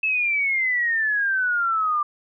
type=exponential sweep; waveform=sine; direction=down; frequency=2626 to 1182 Hz; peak=-19 dBFS; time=0.03-2.03 s; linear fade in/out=5 ms; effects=none